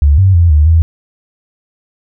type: tone with pitch steps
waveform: sine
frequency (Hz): 72.1 / 95.6 / 85.3 / 75 / 81.8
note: D2 / G2 / F2 / D2 / E2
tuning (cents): -31 / -43 / -40 / +37 / -13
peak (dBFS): -4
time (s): 0.02-0.82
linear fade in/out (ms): 0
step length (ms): 160
effects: none